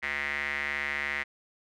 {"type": "tone with band-pass filter", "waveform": "square", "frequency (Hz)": 71.5, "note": "D2", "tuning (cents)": -46, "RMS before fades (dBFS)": -32, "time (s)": [0.02, 1.24], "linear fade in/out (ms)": 20, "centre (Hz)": 2000, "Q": 7, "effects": []}